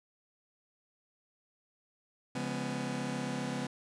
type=chord; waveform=sawtooth; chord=C# dominant seventh; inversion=none; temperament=just; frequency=138.59 / 173.24 / 207.9 / 249.5 Hz; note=C#3 / E#3 / G#3 / B3; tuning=0 / -14 / +2 / +18 cents; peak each=-36 / -38 / -36 / -33 dBFS; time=2.35-3.67 s; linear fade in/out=5 ms; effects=resampled to 22050 Hz